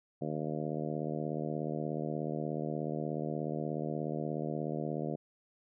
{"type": "harmonic tone", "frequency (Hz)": 76.7, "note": "D#2", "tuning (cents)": -24, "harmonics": [2, 3, 4, 5, 6, 7, 8, 9], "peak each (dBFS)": [-38, -40, -41, -42, -43, -43, -44, -45], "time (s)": [0.21, 5.16], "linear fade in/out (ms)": 10, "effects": []}